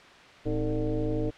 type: tone with frequency modulation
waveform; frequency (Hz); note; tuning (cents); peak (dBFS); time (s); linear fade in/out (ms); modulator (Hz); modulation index
sine; 168.5; E3; +38; -25; 0.45-1.31; 20; 142; 2.5
effects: white hiss -50 dBFS RMS until 1.37 s + low-pass 3000 Hz 12 dB/octave